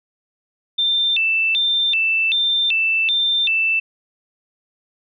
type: tone with vibrato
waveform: sine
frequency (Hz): 3084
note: G7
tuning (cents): -29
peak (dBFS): -15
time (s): 0.78-3.8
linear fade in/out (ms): 10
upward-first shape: square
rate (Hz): 1.3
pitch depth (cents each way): 260
effects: none